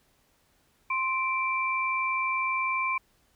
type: tone pair together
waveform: sine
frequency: 1046.5 / 2344 Hz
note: C6 / D7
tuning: 0 / -4 cents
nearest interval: octave + major second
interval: 1396 cents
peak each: -28 dBFS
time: 0.9-2.98 s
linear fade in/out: 5 ms
effects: pink hiss -67 dBFS RMS until 3.35 s